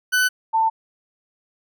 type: tone pair in turn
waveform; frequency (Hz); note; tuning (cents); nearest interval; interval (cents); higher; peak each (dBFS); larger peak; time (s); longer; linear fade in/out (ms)
40% pulse / sine; 1501 / 892.5; F#6 / A5; +24 / +24; major sixth; 900; first; -15 / -15; neither; 0.12-0.29 / 0.53-0.7; neither; 20
effects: none